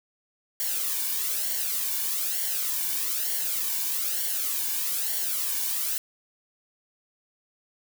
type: noise with flanger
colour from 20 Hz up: blue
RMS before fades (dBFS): -28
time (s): 0.6-5.98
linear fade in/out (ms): 0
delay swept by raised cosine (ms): 0.79 to 1.56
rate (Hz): 1.1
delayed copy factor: -0.65
effects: none